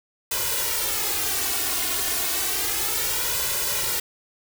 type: noise with flanger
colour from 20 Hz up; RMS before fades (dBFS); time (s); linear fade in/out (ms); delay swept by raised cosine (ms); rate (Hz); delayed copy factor
white; -25; 0.31-4; 5; 2 to 2.82; 0.31; +1
effects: none